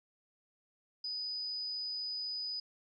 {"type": "tone", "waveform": "sine", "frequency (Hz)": 4978, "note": "D#8", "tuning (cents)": 0, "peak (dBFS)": -36, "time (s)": [1.04, 2.6], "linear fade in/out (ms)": 5, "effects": []}